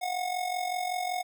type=tone with amplitude modulation; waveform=square; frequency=727 Hz; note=F#5; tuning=31 cents flat; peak=-27 dBFS; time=0.01-1.23 s; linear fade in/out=20 ms; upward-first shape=sine; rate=45.3 Hz; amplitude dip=65%; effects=none